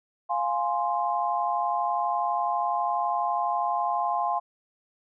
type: chord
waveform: sine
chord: F minor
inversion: none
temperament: equal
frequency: 698.5 / 830.6 / 1046.5 Hz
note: F5 / Ab5 / C6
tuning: 0 / 0 / 0 cents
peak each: -28 dBFS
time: 0.29-4.4 s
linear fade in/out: 20 ms
effects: none